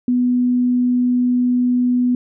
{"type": "tone", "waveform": "sine", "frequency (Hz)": 247.3, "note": "B3", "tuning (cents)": 3, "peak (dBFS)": -13, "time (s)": [0.08, 2.15], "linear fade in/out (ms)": 2, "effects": []}